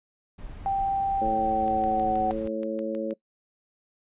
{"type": "noise", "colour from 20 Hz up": "brown", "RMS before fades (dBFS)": -40, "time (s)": [0.38, 2.48], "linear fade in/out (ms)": 10}
{"type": "tone with pitch glide", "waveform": "sine", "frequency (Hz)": [784, 750.3], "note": ["G5", "F#5"], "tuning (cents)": [0, 24], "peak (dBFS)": -23, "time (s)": [0.66, 2.31], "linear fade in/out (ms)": 0, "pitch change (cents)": -76, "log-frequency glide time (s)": [1.19, 2.11]}
{"type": "harmonic tone", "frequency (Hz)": 110, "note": "A2", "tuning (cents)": 0, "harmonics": [2, 3, 4, 5], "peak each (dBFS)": [-33, -33, -35, -30], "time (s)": [1.21, 3.14], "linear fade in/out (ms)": 10}
{"type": "click train", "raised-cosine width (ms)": 0.3, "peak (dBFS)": -30, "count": 10, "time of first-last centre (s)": [1.68, 3.109], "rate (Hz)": 6.3}
{"effects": ["noise-tail reverb RT60 0.1 s tail -21 dB re dry", "resampled to 8000 Hz"]}